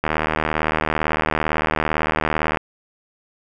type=click train; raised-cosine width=0.5 ms; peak=-4 dBFS; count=198; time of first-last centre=0.04-2.572 s; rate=77.8 Hz; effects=none